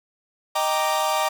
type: chord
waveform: 45% pulse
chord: Eb major seventh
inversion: none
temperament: equal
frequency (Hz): 622.3 / 784 / 932.3 / 1174.7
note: Eb5 / G5 / Bb5 / D6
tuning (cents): 0 / 0 / 0 / 0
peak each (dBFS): -26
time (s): 0.55-1.29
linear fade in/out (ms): 10
effects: none